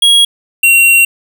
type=tone pair in turn; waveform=square; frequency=3300 / 2745 Hz; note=G#7 / F7; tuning=-12 / -31 cents; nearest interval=minor third; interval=319 cents; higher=first; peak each=-5 dBFS; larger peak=neither; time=0.02-0.25 / 0.63-1.05 s; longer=second; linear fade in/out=5 ms; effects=none